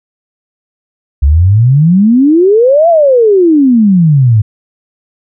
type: exponential two-way sweep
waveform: sine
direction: up then down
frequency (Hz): 66.1 to 695 to 102.5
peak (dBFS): -3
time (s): 1.22-4.42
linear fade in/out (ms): 10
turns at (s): 2.89
effects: none